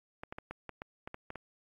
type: clicks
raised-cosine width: 0.5 ms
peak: -26 dBFS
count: 10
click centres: 0.235 / 0.325 / 0.385 / 0.51 / 0.693 / 0.819 / 1.075 / 1.144 / 1.304 / 1.357 s
effects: AAC 64 kbps